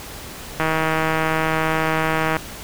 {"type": "click train", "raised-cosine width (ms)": 0.5, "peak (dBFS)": -5, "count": 282, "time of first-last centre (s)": [0.6, 2.367], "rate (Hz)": 159, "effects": ["pink hiss -35 dBFS RMS until 2.63 s"]}